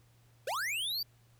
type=linear sweep; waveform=square; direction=up; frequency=453.7 to 4742 Hz; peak=-33 dBFS; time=0.47-1.03 s; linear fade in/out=5 ms; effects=added 117 Hz sine -62 dBFS peak until 1.39 s + pink hiss -69 dBFS RMS until 1.39 s